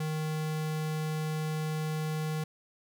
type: tone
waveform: square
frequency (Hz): 155.56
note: D#3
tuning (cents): 0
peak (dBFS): -31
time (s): 0-2.44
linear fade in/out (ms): 5
effects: none